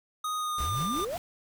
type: tone with pitch glide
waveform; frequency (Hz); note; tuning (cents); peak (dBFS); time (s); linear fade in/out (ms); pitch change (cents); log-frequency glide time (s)
square; 1244.5 to 1197.9; D#6 to D6; 0 to +34; -30; 0.24-1.05; 5; -66; 0.37-0.81
type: noise with tremolo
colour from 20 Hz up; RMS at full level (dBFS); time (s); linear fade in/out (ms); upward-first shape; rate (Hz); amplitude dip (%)
pink; -40; 0.58-1.18; 2; sine; 5.5; 55
type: exponential sweep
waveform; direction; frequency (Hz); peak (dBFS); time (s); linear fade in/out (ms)
sine; up; 60.3 to 740; -31; 0.6-1.17; 0
effects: none